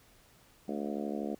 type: harmonic tone with a mistuned harmonic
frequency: 72.4 Hz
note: D2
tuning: 24 cents flat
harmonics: 3 / 4 / 5 / 6 / 7 / 8 / 9 / 10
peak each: -37 / -39 / -41 / -43 / -44 / -45 / -46 / -47 dBFS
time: 0.68-1.35 s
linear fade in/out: 5 ms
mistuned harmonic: 10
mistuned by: -16 cents
effects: pink hiss -62 dBFS RMS until 1.39 s